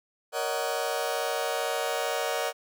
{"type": "chord", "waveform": "sawtooth", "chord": "D# minor seventh", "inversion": "second", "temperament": "just", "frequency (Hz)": [466.7, 560, 622.3, 746.7], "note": ["A#4", "C#5", "D#5", "F#5"], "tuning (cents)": [2, 18, 0, 16], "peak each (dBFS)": -29, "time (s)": [0.32, 2.53], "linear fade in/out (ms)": 50, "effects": []}